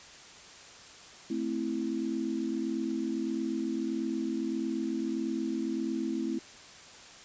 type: chord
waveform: sine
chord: A minor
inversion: none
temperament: equal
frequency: 220 / 261.6 / 329.6 Hz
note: A3 / C4 / E4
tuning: 0 / 0 / 0 cents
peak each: -35 / -34 / -33 dBFS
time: 1.3-6.39 s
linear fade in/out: 5 ms
effects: white hiss -50 dBFS RMS until 7.24 s + resampled to 16000 Hz